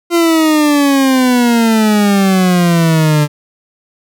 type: exponential sweep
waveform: 40% pulse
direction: down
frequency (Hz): 345.6 to 146.83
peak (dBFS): -7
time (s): 0.1-3.28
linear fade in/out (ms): 50
effects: none